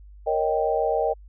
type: chord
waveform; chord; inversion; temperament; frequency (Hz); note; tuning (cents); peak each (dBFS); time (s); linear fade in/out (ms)
sine; Eb dominant seventh; second; equal; 466.2 / 554.4 / 622.3 / 784; Bb4 / Db5 / Eb5 / G5; 0 / 0 / 0 / 0; -25 / -28 / -25 / -26; 0.26-1.14; 20
effects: added 50 Hz sine -43 dBFS peak until 1.28 s